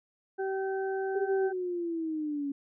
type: harmonic tone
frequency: 385 Hz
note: G4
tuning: 31 cents flat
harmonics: 1 / 2 / 4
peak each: -30 / -37 / -41 dBFS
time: 0.38-1.53 s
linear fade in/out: 20 ms
type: linear sweep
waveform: sine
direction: down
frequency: 407.3 to 277.2 Hz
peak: -30 dBFS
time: 1.15-2.52 s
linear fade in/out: 5 ms
effects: none